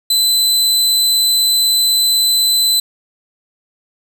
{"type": "tone", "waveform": "sawtooth", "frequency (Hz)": 4026, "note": "B7", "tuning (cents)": 33, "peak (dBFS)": -8, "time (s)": [0.1, 2.8], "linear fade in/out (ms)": 5, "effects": []}